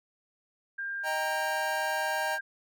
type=tone; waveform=sine; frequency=1598 Hz; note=G6; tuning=33 cents sharp; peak=-32 dBFS; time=0.78-2.41 s; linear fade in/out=10 ms
type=chord; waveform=square; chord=Eb major; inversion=none; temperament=equal; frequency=622.3 / 784 / 932.3 Hz; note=Eb5 / G5 / Bb5; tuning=0 / 0 / 0 cents; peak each=-35 dBFS; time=1.03-2.39 s; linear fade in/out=50 ms
effects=none